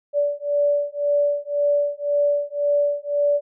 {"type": "beating tone pair", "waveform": "sine", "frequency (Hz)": [578, 579.9], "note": ["D5", "D5"], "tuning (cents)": [-28, -22], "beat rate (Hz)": 1.9, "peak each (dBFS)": -21, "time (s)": [0.13, 3.41], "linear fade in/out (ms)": 50, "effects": []}